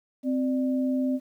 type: tone pair together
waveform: sine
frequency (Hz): 260.2 / 593.3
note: C4 / D5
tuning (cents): -9 / +18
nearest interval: octave + major second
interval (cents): 1427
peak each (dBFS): -23 / -33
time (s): 0.23-1.2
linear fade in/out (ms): 50
effects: 10-bit